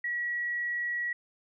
sine tone, 1923 Hz, B6, 47 cents flat, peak -29 dBFS, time 0.04-1.13 s, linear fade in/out 5 ms, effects none

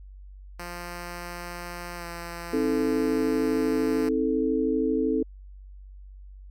5% pulse tone with pitch glide, 174.61 to 171.02 Hz, F3 to F3, 0 to -36 cents, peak -24 dBFS, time 0.59-4.09 s, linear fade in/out 5 ms, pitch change -36 cents, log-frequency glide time 1.96-2.05 s
sine chord, A diminished, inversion first, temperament just, 264 / 316.8 / 440 Hz, C4 / Eb4 / A4, +16 / +31 / 0 cents, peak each -26 / -27 / -26 dBFS, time 2.53-5.23 s, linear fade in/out 5 ms
effects added 48 Hz sine -42 dBFS peak until 6.5 s

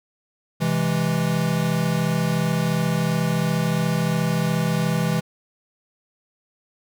square chord, C augmented, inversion none, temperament equal, 130.81 / 164.81 / 207.7 Hz, C3 / E3 / G#3, 0 / 0 / 0 cents, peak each -27 / -22 / -27 dBFS, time 0.6-5.21 s, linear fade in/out 20 ms, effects none

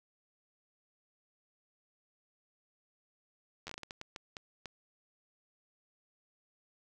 slowing click train, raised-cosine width 0.2 ms, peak -25 dBFS, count 12, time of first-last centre 3.67-4.657 s, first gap 10 ms, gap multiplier 1.4, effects none

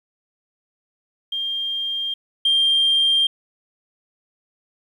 sine tone pair in turn, 3200 / 3188 Hz, G7 / G7, +35 / +28 cents, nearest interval unison, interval 7 cents, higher first, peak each -22 / -13 dBFS, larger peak second, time 1.32-2.14 / 2.45-3.27 s, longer neither, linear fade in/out 5 ms, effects tanh soft clip ceiling -11 dBFS + 9-bit

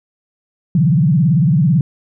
sine tone with vibrato, 155.56 Hz, D#3, in tune, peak -9 dBFS, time 0.75-1.81 s, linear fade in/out 2 ms, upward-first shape sine, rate 18 Hz, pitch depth 290 cents each way, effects none

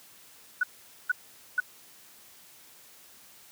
sine tone bursts, 1480 Hz, F#6, in tune, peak -21 dBFS, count 3, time 0.61-1.602 s, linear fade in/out 5 ms, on 24 ms, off 460 ms, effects white hiss -54 dBFS RMS until 3.51 s + high-pass 80 Hz 12 dB/octave

